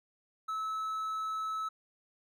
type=tone; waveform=triangle; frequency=1300 Hz; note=E6; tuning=24 cents flat; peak=-31 dBFS; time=0.48-1.69 s; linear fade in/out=10 ms; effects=none